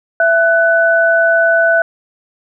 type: tone pair together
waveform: sine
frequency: 665.5 / 1494 Hz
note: E5 / F#6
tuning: +16 / +16 cents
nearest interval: octave + major second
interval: 1400 cents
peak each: -11 dBFS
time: 0.2-1.82 s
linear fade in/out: 2 ms
effects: none